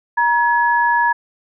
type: tone pair together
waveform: sine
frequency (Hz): 947.7 / 1694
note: A#5 / G#6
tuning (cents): +28 / +34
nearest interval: minor seventh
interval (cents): 1006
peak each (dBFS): -14 / -17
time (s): 0.17-1.13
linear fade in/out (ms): 10
effects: none